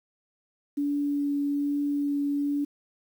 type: tone with vibrato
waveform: sine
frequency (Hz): 286.6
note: D4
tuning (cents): -42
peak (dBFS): -24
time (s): 0.77-2.65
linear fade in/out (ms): 10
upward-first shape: triangle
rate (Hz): 1.2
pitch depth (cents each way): 9
effects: 9-bit